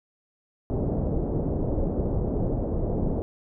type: low-pass noise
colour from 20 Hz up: pink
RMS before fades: -26 dBFS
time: 0.7-3.22 s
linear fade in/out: 0 ms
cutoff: 590 Hz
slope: 24 dB/octave
effects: none